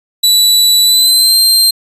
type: tone with pitch glide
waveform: sawtooth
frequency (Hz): 3951 to 4159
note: B7 to C8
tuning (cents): 0 to -11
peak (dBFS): -3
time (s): 0.23-1.71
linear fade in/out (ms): 10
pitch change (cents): +89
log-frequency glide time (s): 0.83-1.37
effects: resampled to 32000 Hz